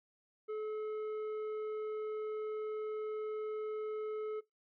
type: tone with tanh clipping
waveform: sine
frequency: 429.9 Hz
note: A4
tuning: 40 cents flat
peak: -38 dBFS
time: 0.48-4.41 s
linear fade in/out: 20 ms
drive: 8 dB
effects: noise-tail reverb RT60 0.2 s tail -23 dB re dry